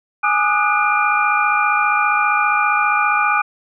sine tone cluster, 832 / 1197 / 1252 / 1469 / 2400 Hz, G#5 / D6 / D#6 / F#6 / D7, +3 / +33 / +10 / -13 / +37 cents, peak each -20 dBFS, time 0.23-3.42 s, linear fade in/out 10 ms, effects none

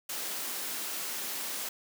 white high-pass noise, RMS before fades -36 dBFS, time 0.09-1.69 s, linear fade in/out 5 ms, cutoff 200 Hz, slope 24 dB/octave, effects none

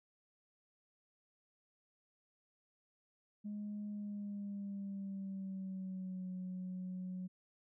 sine tone with pitch glide, 207.7 to 183.97 Hz, G#3 to F#3, 0 to -10 cents, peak -39 dBFS, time 3.44-7.28 s, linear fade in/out 20 ms, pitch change -210 cents, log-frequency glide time 3.88-6.3 s, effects tanh soft clip ceiling -37 dBFS

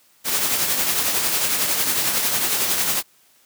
white noise with tremolo, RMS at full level -19 dBFS, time 0.24-3.03 s, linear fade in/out 50 ms, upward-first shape triangle, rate 11 Hz, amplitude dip 45%, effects white hiss -57 dBFS RMS until 3.45 s + high-pass 100 Hz 12 dB/octave

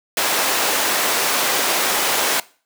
pink high-pass noise, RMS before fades -19 dBFS, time 0.17-2.4 s, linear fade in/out 2 ms, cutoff 510 Hz, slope 12 dB/octave, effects noise-tail reverb RT60 0.4 s tail -21 dB re dry

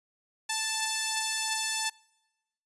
5% pulse beating tone pair, 878 / 880.9 Hz, A5 / A5, -4 / +2 cents, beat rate 2.9 Hz, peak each -24 / -17 dBFS, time 0.49-1.9 s, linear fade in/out 10 ms, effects noise-tail reverb RT60 1.0 s tail -26 dB re dry + resampled to 24000 Hz

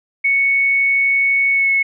sine tone with pitch glide, 2217 to 2194 Hz, C#7 to C#7, 0 to -18 cents, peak -12 dBFS, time 0.24-1.83 s, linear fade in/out 10 ms, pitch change -18 cents, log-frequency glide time 1.52-1.7 s, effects none

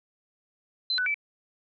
sine tone with pitch steps, 4057 / 1494 / 2313 Hz, B7 / F#6 / D7, +46 / +16 / -27 cents, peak -24 dBFS, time 0.9-1.143 s, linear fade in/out 2 ms, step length 81 ms, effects none

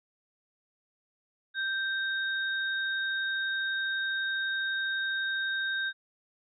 sine tone pair together, 1568 / 3724 Hz, G6 / A#7, 0 / -2 cents, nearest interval octave + minor third, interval 1498 cents, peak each -29 / -36 dBFS, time 1.54-5.93 s, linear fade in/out 50 ms, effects none

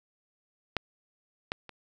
clicks, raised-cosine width 0.3 ms, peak -11 / -14 / -28 dBFS, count 3, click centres 0.767 / 1.519 / 1.693 s, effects none

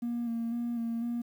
triangle tone with vibrato, 234.2 Hz, A#3, 8 cents sharp, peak -27 dBFS, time 0.02-1.22 s, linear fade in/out 10 ms, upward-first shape square, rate 2 Hz, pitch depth 24 cents each way, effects tanh soft clip ceiling -26 dBFS + 10-bit

